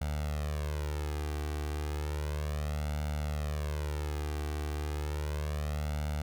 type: tone with flanger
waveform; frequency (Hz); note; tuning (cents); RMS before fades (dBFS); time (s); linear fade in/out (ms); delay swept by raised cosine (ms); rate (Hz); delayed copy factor
sawtooth; 74.7; D2; +30; -34; 0.01-6.22; 5; 1.4 to 2.6; 0.33; +0.85
effects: none